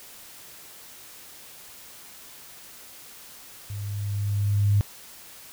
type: tone with level ramp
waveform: sine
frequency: 101.9 Hz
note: G#2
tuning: 32 cents flat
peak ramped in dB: -31 to -16 dBFS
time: 3.7-4.81 s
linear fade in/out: 0 ms
effects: white hiss -46 dBFS RMS until 5.52 s